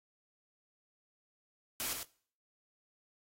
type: noise with echo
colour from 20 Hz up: white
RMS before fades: -37 dBFS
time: 1.8-1.93 s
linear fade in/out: 0 ms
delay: 100 ms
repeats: 1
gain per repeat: -5 dB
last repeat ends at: 2.03 s
effects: noise-tail reverb RT60 0.5 s tail -21 dB re dry + AAC 48 kbps